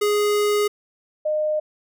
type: tone pair in turn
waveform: square / sine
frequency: 415.3 / 611.6 Hz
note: G#4 / D#5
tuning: 0 / -30 cents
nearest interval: perfect fifth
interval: 670 cents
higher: second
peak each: -18 / -19 dBFS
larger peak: first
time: 0.01-0.68 / 1.25-1.6 s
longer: first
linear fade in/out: 10 ms
effects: none